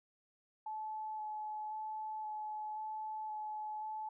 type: tone with vibrato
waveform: sine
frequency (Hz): 860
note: A5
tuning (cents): -40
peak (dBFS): -39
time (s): 0.66-4.09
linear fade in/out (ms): 5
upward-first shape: square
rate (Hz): 0.95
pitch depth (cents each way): 10
effects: none